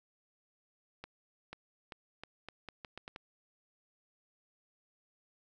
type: accelerating click train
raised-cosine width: 0.3 ms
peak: -28 dBFS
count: 10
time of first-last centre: 1.04-3.161 s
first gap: 490 ms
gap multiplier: 0.8
effects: none